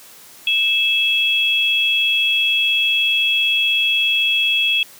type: tone pair together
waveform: sine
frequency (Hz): 2625 / 3319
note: E7 / G#7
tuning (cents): -8 / -2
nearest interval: major third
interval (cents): 406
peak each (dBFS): -17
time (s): 0.47-4.83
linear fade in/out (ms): 2
effects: white hiss -43 dBFS RMS until 4.99 s + high-pass 100 Hz 12 dB/octave